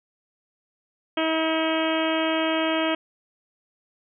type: harmonic tone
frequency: 320.4 Hz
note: E4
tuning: 49 cents flat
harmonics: 1 / 2 / 3 / 4 / 5 / 6 / 7 / 8 / 9 / 10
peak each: -25 / -26 / -32 / -32 / -34 / -37 / -34 / -35 / -34 / -33 dBFS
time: 1.17-2.95 s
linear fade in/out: 5 ms
effects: none